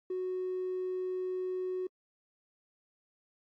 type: tone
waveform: triangle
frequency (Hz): 368.9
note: F#4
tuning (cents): -5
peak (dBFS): -29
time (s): 0.1-1.87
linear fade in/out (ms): 5
effects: tanh soft clip ceiling -29 dBFS + AAC 64 kbps